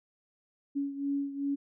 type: beating tone pair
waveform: sine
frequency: 280 / 282.6 Hz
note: C#4 / C#4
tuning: +18 / +34 cents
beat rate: 2.6 Hz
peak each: -31 / -36 dBFS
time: 0.75-1.56 s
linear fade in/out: 20 ms
effects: none